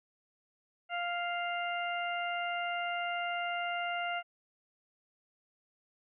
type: harmonic tone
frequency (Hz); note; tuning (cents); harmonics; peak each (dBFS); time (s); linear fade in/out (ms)
698.5; F5; 0; 1 / 2 / 3 / 4; -35 / -38 / -40 / -41; 0.89-4.23; 50
effects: none